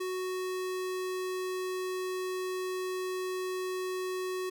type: tone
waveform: square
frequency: 370 Hz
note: F#4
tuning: in tune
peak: -33 dBFS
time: 0-4.5 s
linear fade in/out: 10 ms
effects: none